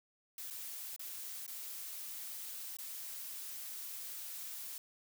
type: noise with dropouts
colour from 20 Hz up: blue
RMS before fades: -45 dBFS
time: 0.38-4.78 s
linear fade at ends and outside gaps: 2 ms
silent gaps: 0.502-0.507 / 0.963-0.994 / 1.465-1.478 / 2.769-2.786 s
effects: none